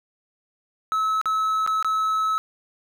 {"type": "tone with dropouts", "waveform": "triangle", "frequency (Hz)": 1295, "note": "E6", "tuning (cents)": -31, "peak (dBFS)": -18, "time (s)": [0.92, 2.38], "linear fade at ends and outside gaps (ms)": 0, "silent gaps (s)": [[1.214, 1.257], [1.664, 1.675], [1.826, 1.846]], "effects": []}